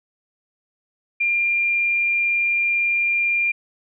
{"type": "tone", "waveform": "sine", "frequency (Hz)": 2394, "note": "D7", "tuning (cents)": 33, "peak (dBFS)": -17, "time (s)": [1.2, 3.52], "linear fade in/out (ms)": 10, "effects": []}